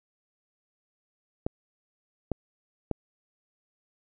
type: clicks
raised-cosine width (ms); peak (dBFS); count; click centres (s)
2; -14; 3; 1.465 / 2.317 / 2.913
effects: none